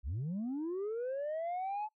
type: linear sweep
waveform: sine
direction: up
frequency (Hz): 51.91 to 868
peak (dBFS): -32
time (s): 0.03-1.89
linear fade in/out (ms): 50
effects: noise-tail reverb RT60 0.1 s tail -22 dB re dry + tanh soft clip ceiling -33 dBFS